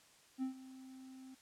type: tone with ADSR envelope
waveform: triangle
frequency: 261.6 Hz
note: C4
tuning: in tune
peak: -32 dBFS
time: 0.38-1.35 s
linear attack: 44 ms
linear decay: 110 ms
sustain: -17 dB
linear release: 12 ms
effects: white hiss -65 dBFS RMS until 1.41 s + low-pass 9000 Hz 12 dB/octave